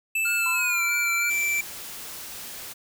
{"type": "tone with pitch glide", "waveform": "square", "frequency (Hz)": [2637, 2336], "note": ["E7", "D7"], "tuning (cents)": [0, -10], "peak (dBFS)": -23, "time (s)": [0.15, 1.61], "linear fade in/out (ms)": 5, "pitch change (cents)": -210, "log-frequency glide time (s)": [0.52, 0.83]}
{"type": "tone with vibrato", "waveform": "square", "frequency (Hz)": 1400, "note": "F6", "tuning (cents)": 4, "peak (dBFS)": -30, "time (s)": [0.25, 1.3], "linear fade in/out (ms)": 5, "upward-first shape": "sine", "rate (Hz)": 3.1, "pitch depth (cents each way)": 37}
{"type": "tone with exponential decay", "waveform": "sine", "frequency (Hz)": 1017, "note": "C6", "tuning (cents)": -50, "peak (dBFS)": -30, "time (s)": [0.46, 1.66], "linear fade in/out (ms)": 1, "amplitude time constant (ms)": 260}
{"type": "noise", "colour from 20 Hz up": "white", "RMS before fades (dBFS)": -38, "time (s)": [1.29, 2.74], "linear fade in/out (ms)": 20}
{"effects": []}